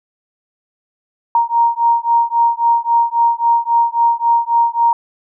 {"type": "beating tone pair", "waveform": "sine", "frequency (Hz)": [932.3, 936], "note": ["A#5", "A#5"], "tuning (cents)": [0, 7], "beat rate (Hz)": 3.7, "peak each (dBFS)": -14, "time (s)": [1.35, 4.93], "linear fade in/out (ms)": 2, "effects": []}